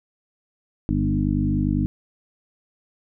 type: harmonic tone with a mistuned harmonic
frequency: 50 Hz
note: G1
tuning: 35 cents sharp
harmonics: 1 / 2 / 3 / 4 / 5 / 6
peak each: -26 / -26 / -26 / -26 / -26 / -26 dBFS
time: 0.89-1.86 s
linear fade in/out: 0 ms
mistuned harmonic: 5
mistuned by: -17 cents
effects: none